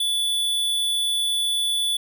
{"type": "tone", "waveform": "square", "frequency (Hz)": 3458, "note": "A7", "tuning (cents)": -31, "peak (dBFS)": -21, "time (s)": [0, 1.97], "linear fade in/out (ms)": 5, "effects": []}